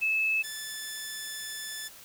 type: tone pair in turn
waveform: sine / 10% pulse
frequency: 2607 / 1746 Hz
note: E7 / A6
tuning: -20 / -14 cents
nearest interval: perfect fifth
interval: 694 cents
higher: first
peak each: -24 / -27 dBFS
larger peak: first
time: 0.01-0.43 / 0.43-1.89 s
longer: second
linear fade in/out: 20 ms
effects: white hiss -50 dBFS RMS until 2.04 s